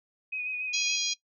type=tone with vibrato; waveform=sine; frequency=2500 Hz; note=D#7; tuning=8 cents sharp; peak=-30 dBFS; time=0.32-0.97 s; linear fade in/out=10 ms; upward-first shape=sine; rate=7 Hz; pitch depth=28 cents each way
type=harmonic tone; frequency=818 Hz; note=G#5; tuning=26 cents flat; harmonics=3 / 4 / 5 / 6 / 7 / 8; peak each=-34 / -34 / -34 / -34 / -34 / -34 dBFS; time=0.73-1.14 s; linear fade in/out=10 ms
effects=noise-tail reverb RT60 0.1 s tail -19 dB re dry